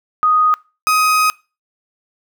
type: tone pair in turn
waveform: sine / 35% pulse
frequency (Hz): 1244.5 / 1256.1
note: D#6 / D#6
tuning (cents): 0 / +16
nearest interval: unison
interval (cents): 16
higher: second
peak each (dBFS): -10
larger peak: neither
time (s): 0.23-0.54 / 0.87-1.3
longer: second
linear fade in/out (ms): 0
effects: noise-tail reverb RT60 0.3 s tail -23 dB re dry